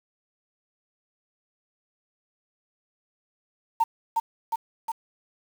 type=tone with echo; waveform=sine; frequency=910 Hz; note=A#5; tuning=42 cents flat; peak=-16 dBFS; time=3.8-3.84 s; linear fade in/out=10 ms; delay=360 ms; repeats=3; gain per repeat=-3 dB; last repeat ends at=4.92 s; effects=tanh soft clip ceiling -13 dBFS + 7-bit